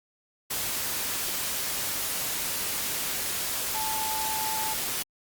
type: tone in noise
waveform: sine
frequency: 874 Hz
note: A5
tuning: 12 cents flat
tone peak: -31 dBFS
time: 3.74-4.74 s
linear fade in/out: 10 ms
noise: white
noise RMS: -30 dBFS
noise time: 0.5-5.03 s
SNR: -4 dB
effects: Opus 48 kbps